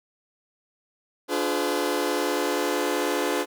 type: chord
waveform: sawtooth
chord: D diminished seventh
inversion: none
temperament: just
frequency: 293.7 / 352.4 / 422.9 / 507.5 Hz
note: D4 / F4 / Ab4 / Cb5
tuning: 0 / +16 / +31 / +47 cents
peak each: -25 dBFS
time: 1.28-3.46 s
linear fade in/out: 50 ms
effects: none